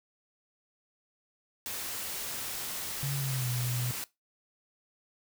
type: noise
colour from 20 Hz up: white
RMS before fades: -37 dBFS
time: 1.66-4.04 s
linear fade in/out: 0 ms
type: tone with pitch glide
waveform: sine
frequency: 139.1 to 123.21 Hz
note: C#3 to B2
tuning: +6 to -4 cents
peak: -30 dBFS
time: 3.03-3.91 s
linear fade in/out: 0 ms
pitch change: -210 cents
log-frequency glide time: 3.19-3.49 s
effects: noise-tail reverb RT60 0.2 s tail -20 dB re dry